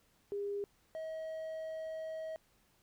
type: tone pair in turn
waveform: sine / triangle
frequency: 404.6 / 637.5 Hz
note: G#4 / D#5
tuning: -45 / +42 cents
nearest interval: minor sixth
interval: 787 cents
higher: second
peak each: -35 / -37 dBFS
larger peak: first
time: 0.32-0.64 / 0.95-2.36 s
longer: second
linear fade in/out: 0 ms
effects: pink hiss -71 dBFS RMS until 2.82 s